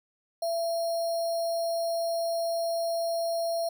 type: tone with sample-and-hold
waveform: sine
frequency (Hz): 671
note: E5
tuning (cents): +31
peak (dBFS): -26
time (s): 0.42-3.69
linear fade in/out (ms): 5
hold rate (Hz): 4900
effects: none